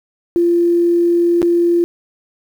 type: tone with dropouts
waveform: sine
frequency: 344.2 Hz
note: F4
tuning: 25 cents flat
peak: -10 dBFS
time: 0.36-1.84 s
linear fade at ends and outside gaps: 0 ms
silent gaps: 1.418-1.428 s
effects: 7-bit